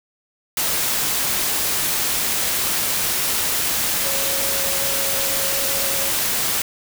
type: tone in noise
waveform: sine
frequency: 549 Hz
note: C#5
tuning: 17 cents flat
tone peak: -30 dBFS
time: 4.05-6.1 s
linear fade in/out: 2 ms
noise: white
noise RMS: -21 dBFS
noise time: 0.57-6.62 s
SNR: -12 dB
effects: none